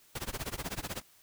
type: noise with tremolo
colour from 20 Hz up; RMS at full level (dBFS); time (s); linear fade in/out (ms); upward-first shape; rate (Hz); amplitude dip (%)
pink; -35; 0.15-1.02; 5; sine; 16; 95
effects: white hiss -62 dBFS RMS until 1.22 s